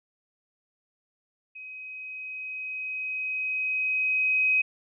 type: tone with level ramp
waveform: sine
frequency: 2527 Hz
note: D#7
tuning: 26 cents sharp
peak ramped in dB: -39 to -19 dBFS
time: 1.55-4.62 s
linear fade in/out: 10 ms
effects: none